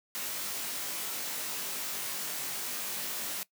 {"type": "noise with comb filter", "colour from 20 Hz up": "white", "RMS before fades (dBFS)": -36, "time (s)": [0.15, 3.43], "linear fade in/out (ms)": 0, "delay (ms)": 20, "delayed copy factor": 0.9, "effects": ["noise-tail reverb RT60 0.1 s tail -20 dB re dry", "high-pass 150 Hz 12 dB/octave"]}